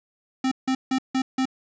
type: tone bursts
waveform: square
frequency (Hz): 261.6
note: C4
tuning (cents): 0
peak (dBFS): -21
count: 5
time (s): 0.44-1.455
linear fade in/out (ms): 5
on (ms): 75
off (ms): 160
effects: resampled to 16000 Hz + 8-bit